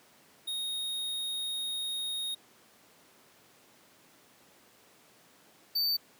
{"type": "tone pair in turn", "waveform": "square", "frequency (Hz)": [3729, 4578], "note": ["A#7", "D8"], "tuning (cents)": [0, -45], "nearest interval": "major third", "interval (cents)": 355, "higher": "second", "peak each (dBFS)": [-33, -27], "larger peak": "second", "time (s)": [[0.47, 2.35], [5.75, 5.97]], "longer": "first", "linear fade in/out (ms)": 10, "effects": ["pink hiss -60 dBFS RMS until 6.19 s", "high-pass 200 Hz 12 dB/octave"]}